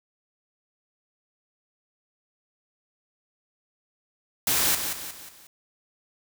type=noise with echo; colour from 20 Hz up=white; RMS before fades=-23 dBFS; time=4.47-4.75 s; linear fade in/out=2 ms; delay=180 ms; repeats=4; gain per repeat=-7 dB; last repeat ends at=5.47 s; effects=none